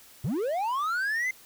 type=linear sweep; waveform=triangle; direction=up; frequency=101 to 2094 Hz; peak=-24 dBFS; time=0.24-1.31 s; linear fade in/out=5 ms; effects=white hiss -53 dBFS RMS until 1.45 s